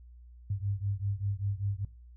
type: beating tone pair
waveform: sine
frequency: 98 / 103.1 Hz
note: G2 / G#2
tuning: 0 / -12 cents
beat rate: 5.1 Hz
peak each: -32 / -34 dBFS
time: 0.5-1.85 s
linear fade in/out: 5 ms
effects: noise-tail reverb RT60 0.3 s tail -19 dB re dry + added 60 Hz sine -49 dBFS peak until 2.16 s